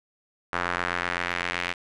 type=tone with band-pass filter sweep; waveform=square; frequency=43.93 Hz; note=F1; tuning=11 cents sharp; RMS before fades=-29 dBFS; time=0.52-1.74 s; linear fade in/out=20 ms; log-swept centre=1400 to 2300 Hz; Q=1.8; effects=resampled to 22050 Hz + 8-bit